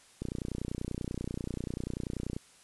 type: click train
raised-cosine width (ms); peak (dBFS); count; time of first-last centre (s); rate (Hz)
3; -22; 66; 0.22-2.365; 30.3
effects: white hiss -59 dBFS RMS until 2.63 s + resampled to 24000 Hz